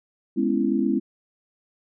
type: chord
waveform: sine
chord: C# minor seventh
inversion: second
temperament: just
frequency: 207.9 / 249.5 / 277.2 / 332.6 Hz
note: G#3 / B3 / C#4 / E4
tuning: +2 / +18 / 0 / +16 cents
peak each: -25 dBFS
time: 0.36-1 s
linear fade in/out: 20 ms
effects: none